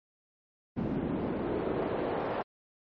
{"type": "noise with band-pass filter sweep", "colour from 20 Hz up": "pink", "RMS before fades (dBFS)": -32, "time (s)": [0.76, 2.43], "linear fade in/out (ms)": 20, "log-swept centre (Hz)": [210, 610], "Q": 1.4, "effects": ["low-pass 3000 Hz 12 dB/octave", "MP3 32 kbps"]}